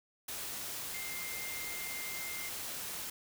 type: tone in noise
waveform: sine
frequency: 2100 Hz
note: C7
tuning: 6 cents sharp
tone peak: -43 dBFS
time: 0.94-2.49 s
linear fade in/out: 5 ms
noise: white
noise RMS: -41 dBFS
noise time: 0.28-3.1 s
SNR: -5 dB
effects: none